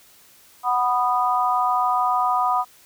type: chord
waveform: sine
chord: B major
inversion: second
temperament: just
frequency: 740.8 / 987.8 / 1234.7 Hz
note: F#5 / B5 / D#6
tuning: +2 / 0 / -14 cents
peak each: -22 dBFS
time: 0.63-2.65 s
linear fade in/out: 50 ms
effects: white hiss -52 dBFS RMS until 2.85 s